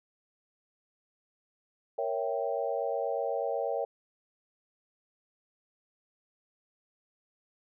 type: chord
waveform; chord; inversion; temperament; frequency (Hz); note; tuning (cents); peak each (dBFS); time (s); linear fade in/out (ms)
sine; A# diminished seventh; none; equal; 466.2 / 554.4 / 659.3 / 784; A#4 / C#5 / E5 / G5; 0 / 0 / 0 / 0; -34 / -33 / -35 / -36; 1.98-3.85; 5
effects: none